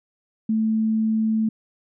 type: tone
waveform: sine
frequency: 220 Hz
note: A3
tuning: in tune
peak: -18 dBFS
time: 0.49-1.49 s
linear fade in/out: 5 ms
effects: none